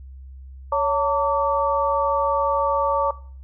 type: tone cluster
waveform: sine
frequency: 560 / 903 / 1152 Hz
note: C#5 / A5 / D6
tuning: +18 / +45 / -34 cents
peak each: -22 dBFS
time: 0.72-3.11 s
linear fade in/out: 5 ms
effects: noise-tail reverb RT60 0.5 s tail -19 dB re dry + added 66 Hz sine -37 dBFS peak until 3.43 s